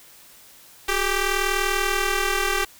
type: ring-modulated tone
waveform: 10% pulse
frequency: 394.1 Hz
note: G4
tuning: 9 cents sharp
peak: -9 dBFS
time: 0.88-2.65 s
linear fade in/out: 5 ms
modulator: 768 Hz
effects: white hiss -49 dBFS RMS until 2.79 s